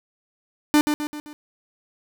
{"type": "tone with echo", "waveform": "45% pulse", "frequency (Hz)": 298.4, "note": "D4", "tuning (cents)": 28, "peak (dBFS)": -13, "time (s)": [0.74, 0.81], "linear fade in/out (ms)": 0, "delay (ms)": 130, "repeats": 4, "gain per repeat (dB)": -6, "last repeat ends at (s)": 1.33, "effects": []}